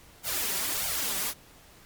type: noise with flanger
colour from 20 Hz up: white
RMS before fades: -30 dBFS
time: 0.23-1.34 s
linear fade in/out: 50 ms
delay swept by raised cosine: 1.3 to 5.2 ms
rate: 1.6 Hz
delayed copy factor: +0.95
effects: pink hiss -54 dBFS RMS until 1.85 s + MP3 96 kbps